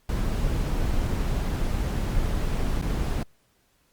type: noise with dropouts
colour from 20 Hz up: brown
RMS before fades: -25 dBFS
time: 0.09-3.23 s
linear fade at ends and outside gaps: 2 ms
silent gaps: 2.815-2.823 s
effects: pink hiss -66 dBFS RMS until 3.92 s + Opus 48 kbps